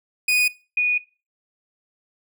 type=tone pair in turn; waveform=40% pulse / sine; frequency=2478 / 2465 Hz; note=D#7 / D#7; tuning=-8 / -17 cents; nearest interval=unison; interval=9 cents; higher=first; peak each=-16 dBFS; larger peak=neither; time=0.28-0.48 / 0.77-0.98 s; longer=second; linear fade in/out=5 ms; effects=noise-tail reverb RT60 0.3 s tail -19 dB re dry